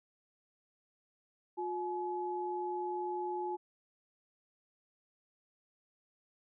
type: tone pair together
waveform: sine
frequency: 357.8 / 851 Hz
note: F4 / G#5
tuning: +42 / +42 cents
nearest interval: octave + minor third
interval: 1500 cents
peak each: -37 / -37 dBFS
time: 1.57-3.57 s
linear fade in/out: 20 ms
effects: none